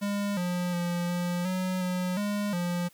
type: tone with pitch steps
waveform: square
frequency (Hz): 202.8 / 177.8 / 174.3 / 176 / 184.9 / 181.7 / 205.5 / 175.4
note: G#3 / F3 / F3 / F3 / F#3 / F#3 / G#3 / F3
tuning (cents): -41 / +31 / -3 / +14 / -1 / -31 / -18 / +8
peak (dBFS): -28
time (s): 0.01-2.89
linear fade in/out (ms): 20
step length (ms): 360
effects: white hiss -60 dBFS RMS until 2.93 s